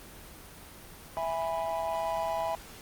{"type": "chord", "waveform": "triangle", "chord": "E major", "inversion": "none", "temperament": "just", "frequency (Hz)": [659.3, 824.1, 988.9], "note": ["E5", "G#5", "B5"], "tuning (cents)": [0, -14, 2], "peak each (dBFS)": [-30, -32, -33], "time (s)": [1.17, 2.55], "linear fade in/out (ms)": 0, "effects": ["pink hiss -48 dBFS RMS until 2.81 s", "Opus 24 kbps"]}